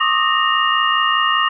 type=tone cluster; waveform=sine; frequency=1084 / 1195 / 1260 / 1849 / 2832 Hz; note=C#6 / D6 / D#6 / A#6 / F7; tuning=-39 / +30 / +21 / -15 / +23 cents; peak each=-20 dBFS; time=0-1.49 s; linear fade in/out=10 ms; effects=none